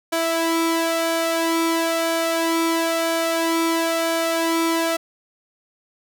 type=tone with flanger; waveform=sawtooth; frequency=330 Hz; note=E4; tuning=2 cents sharp; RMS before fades=-21 dBFS; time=0.12-4.97 s; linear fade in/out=10 ms; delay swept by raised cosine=1.3 to 2.17 ms; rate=1 Hz; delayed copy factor=+0.6; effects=none